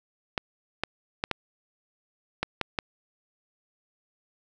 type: clicks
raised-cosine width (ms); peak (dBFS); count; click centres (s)
0.3; -10; 7; 0.378 / 0.836 / 1.239 / 1.313 / 2.43 / 2.613 / 2.788
effects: none